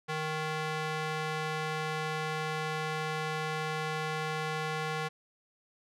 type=tone with band-pass filter; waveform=square; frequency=155.8 Hz; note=D#3; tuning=3 cents sharp; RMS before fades=-34 dBFS; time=0.08-5.09 s; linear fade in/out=20 ms; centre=1600 Hz; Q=0.57; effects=none